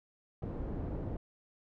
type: low-pass noise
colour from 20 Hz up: pink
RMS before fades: -38 dBFS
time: 0.42-1.17 s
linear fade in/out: 5 ms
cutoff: 480 Hz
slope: 12 dB/octave
effects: none